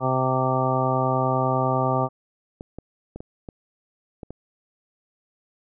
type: harmonic tone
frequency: 130 Hz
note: C3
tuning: 11 cents flat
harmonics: 1 / 2 / 3 / 4 / 5 / 6 / 7 / 9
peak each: -25 / -29 / -30 / -29 / -27 / -28 / -29 / -27 dBFS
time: 0-2.09 s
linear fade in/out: 50 ms
type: clicks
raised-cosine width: 2 ms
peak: -22 dBFS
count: 7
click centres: 2.609 / 2.786 / 3.16 / 3.205 / 3.488 / 4.232 / 4.306 s
effects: none